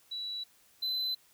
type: tone pair in turn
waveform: sine / triangle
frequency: 3932 / 4033 Hz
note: B7 / B7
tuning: -8 / +36 cents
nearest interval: unison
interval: 44 cents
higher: second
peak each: -35 / -29 dBFS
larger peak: second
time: 0.11-0.44 / 0.82-1.15 s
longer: neither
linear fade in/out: 10 ms
effects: white hiss -64 dBFS RMS until 1.33 s